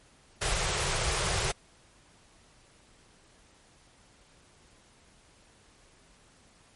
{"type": "band-stop noise", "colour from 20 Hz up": "pink", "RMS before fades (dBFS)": -29, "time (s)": [0.41, 1.52], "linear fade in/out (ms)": 10, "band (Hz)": [180, 350], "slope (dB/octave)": 96, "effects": ["pink hiss -60 dBFS RMS until 6.75 s", "MP3 48 kbps"]}